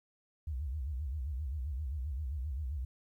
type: tone with vibrato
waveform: sine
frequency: 69.6 Hz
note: C#2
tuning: 8 cents sharp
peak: -34 dBFS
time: 0.47-2.85 s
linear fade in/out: 5 ms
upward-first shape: sine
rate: 7.6 Hz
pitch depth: 230 cents each way
effects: 12-bit